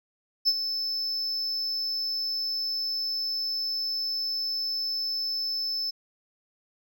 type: tone with ADSR envelope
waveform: triangle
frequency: 5260 Hz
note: E8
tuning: 5 cents flat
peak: -16 dBFS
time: 0.45-5.91 s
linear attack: 30 ms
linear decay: 47 ms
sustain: -10 dB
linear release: 13 ms
effects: none